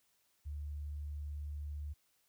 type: tone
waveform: sine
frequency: 73.5 Hz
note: D2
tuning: 2 cents sharp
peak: -39 dBFS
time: 0.45-1.94 s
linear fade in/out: 20 ms
effects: white hiss -75 dBFS RMS until 2.28 s